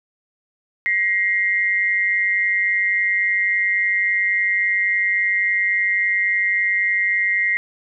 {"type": "tone pair together", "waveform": "sine", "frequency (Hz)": [1903.6, 2100], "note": ["A#6", "C7"], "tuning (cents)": [36, 6], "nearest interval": "major second", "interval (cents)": 170, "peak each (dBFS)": [-19, -19], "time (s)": [0.86, 7.57], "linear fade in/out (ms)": 0, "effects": []}